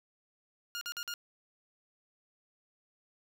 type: tone bursts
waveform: 15% pulse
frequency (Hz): 1416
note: F6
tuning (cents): +23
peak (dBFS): -30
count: 4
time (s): 0.75-1.139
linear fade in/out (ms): 0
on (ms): 62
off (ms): 47
effects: none